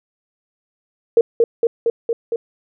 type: tone with echo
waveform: sine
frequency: 463.4 Hz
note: A#4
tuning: 10 cents flat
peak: -7 dBFS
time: 1.17-1.21 s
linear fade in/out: 2 ms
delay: 230 ms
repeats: 5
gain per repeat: -2 dB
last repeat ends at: 2.36 s
effects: none